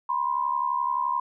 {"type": "tone pair together", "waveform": "sine", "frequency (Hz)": [973.4, 1045], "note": ["B5", "C6"], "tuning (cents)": [-25, -2], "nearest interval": "minor second", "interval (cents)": 123, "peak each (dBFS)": -26, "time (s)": [0.09, 1.2], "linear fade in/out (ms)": 5, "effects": []}